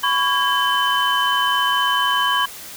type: tone cluster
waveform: sine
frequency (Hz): 999 / 1119 / 1636 / 3048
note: B5 / C#6 / G#6 / G7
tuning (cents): +20 / +16 / -26 / -49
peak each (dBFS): -21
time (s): 0.03-2.46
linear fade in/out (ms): 10
effects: tanh soft clip ceiling -5 dBFS + white hiss -36 dBFS RMS until 2.76 s